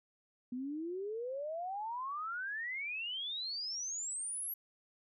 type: exponential sweep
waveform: sine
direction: up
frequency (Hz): 242.1 to 11840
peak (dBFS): -37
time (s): 0.52-4.54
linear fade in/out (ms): 5
effects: none